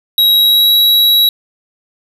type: tone with pitch glide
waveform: square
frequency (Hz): 3841 to 3879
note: B7 to B7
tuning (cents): -49 to -32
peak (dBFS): -7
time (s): 0.18-1.29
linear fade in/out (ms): 2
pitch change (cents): +17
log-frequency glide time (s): 0.31-0.74
effects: none